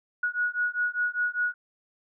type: beating tone pair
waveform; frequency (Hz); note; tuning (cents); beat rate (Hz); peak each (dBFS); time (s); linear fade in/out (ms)
sine; 1455 / 1460; F#6 / F#6; -29 / -24; 5; -28; 0.23-1.54; 5
effects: none